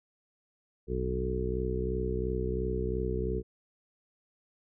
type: harmonic tone with a mistuned harmonic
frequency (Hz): 62.9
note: B1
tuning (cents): +32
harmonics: 1 / 2 / 3 / 4 / 5 / 6 / 7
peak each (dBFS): -33 / -38 / -38 / -44 / -42 / -35 / -35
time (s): 0.87-3.43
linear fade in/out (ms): 50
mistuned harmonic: 1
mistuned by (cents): -39
effects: none